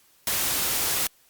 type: noise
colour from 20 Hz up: white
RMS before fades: -25 dBFS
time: 0.27-1.07 s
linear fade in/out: 2 ms
effects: white hiss -60 dBFS RMS until 1.29 s + Opus 48 kbps